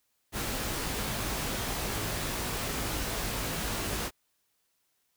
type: noise with comb filter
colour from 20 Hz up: pink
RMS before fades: -33 dBFS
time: 0.32-4.11 s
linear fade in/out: 50 ms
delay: 19 ms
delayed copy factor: +0.5
effects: white hiss -75 dBFS RMS until 5.16 s